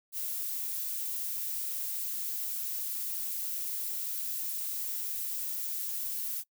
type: noise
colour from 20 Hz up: violet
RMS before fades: -35 dBFS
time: 0.12-6.44 s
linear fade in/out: 50 ms
effects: noise-tail reverb RT60 0.1 s tail -22 dB re dry